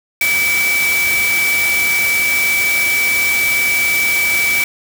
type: tone in noise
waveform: sine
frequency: 2300 Hz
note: D7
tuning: 37 cents flat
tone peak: -13 dBFS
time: 0.21-4.64 s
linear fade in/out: 2 ms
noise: white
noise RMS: -21 dBFS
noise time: 0.21-4.64 s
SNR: +5 dB
effects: none